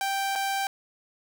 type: tone with dropouts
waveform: sawtooth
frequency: 784 Hz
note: G5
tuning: in tune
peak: -22 dBFS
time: 0.01-0.67 s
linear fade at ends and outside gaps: 1 ms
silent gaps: 0.354-0.358 s
effects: none